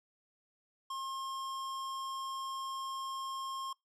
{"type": "tone", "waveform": "square", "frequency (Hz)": 1070, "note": "C6", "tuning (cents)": 38, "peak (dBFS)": -38, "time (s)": [0.9, 3.73], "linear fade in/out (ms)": 5, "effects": ["noise-tail reverb RT60 0.2 s tail -26 dB re dry", "low-pass 9000 Hz 12 dB/octave"]}